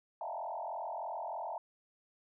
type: tone with frequency modulation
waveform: sine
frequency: 780 Hz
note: G5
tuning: 9 cents flat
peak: -37 dBFS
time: 0.21-1.58 s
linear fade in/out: 2 ms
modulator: 43.2 Hz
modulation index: 3.6
effects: none